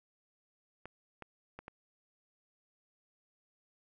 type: clicks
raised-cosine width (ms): 0.5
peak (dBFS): -30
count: 4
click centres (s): 0.856 / 1.223 / 1.59 / 1.681
effects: none